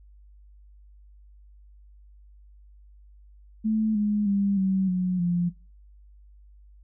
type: tone with pitch steps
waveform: sine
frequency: 218.1 / 208.6 / 199.54 / 190.86 / 182.55 / 174.61 Hz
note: A3 / G#3 / G3 / G3 / F#3 / F3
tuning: -15 / +8 / +31 / -46 / -23 / 0 cents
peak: -21 dBFS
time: 3.64-5.5 s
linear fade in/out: 20 ms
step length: 310 ms
effects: noise-tail reverb RT60 0.3 s tail -20 dB re dry + added 50 Hz sine -49 dBFS peak until 6.83 s